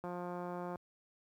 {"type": "click train", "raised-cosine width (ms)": 1, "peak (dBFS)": -29, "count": 128, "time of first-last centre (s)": [0.04, 0.758], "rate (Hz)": 177, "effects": ["high-pass 60 Hz 12 dB/octave", "11-bit"]}